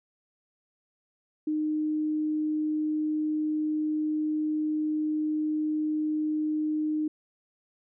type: tone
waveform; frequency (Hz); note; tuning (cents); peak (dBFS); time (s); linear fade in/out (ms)
sine; 306.8; D#4; -24; -25; 1.47-7.08; 5
effects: none